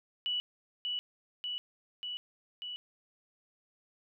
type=tone with echo; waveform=sine; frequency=2951 Hz; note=F#7; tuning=5 cents flat; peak=-30 dBFS; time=0.26-0.4 s; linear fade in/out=0 ms; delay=590 ms; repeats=4; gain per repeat=-2 dB; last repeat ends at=2.76 s; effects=none